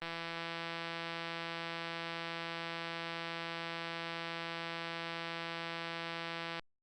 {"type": "click train", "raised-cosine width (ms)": 0.3, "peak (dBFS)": -24, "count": 1099, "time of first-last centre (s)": [0.02, 6.595], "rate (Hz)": 167, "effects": ["Opus 32 kbps"]}